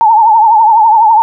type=tone with vibrato; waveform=sine; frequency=883 Hz; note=A5; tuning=6 cents sharp; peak=-3 dBFS; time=0.01-1.22 s; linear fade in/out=0 ms; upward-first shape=triangle; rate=12 Hz; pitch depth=110 cents each way; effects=none